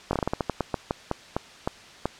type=slowing click train; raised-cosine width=1 ms; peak=-10 dBFS; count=16; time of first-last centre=0.11-2.056 s; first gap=21 ms; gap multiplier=1.23; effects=white hiss -47 dBFS RMS until 2.19 s + low-pass 5000 Hz 12 dB/octave